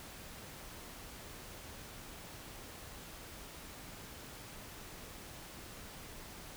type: silence
effects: pink hiss -50 dBFS RMS until 6.56 s